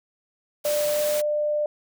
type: high-pass noise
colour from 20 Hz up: white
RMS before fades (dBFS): -31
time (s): 0.64-1.22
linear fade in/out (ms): 20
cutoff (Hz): 120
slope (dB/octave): 12
type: tone with pitch glide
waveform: sine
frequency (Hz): 593 to 597.1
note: D5 to D5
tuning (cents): +17 to +29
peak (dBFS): -21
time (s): 0.65-1.66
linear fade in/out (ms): 2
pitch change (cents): +12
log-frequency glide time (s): 0.84-1
effects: none